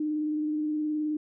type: tone with vibrato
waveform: sine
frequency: 304 Hz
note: D#4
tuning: 40 cents flat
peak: -26 dBFS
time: 0-1.17 s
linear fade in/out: 5 ms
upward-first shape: square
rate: 19 Hz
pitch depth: 16 cents each way
effects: none